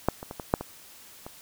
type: clicks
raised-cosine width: 1 ms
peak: -7 / -23 / -22 / -20 / -6 / -19 / -24 dBFS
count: 7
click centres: 0.086 / 0.229 / 0.311 / 0.398 / 0.539 / 0.61 / 1.265 s
effects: white hiss -50 dBFS RMS until 1.41 s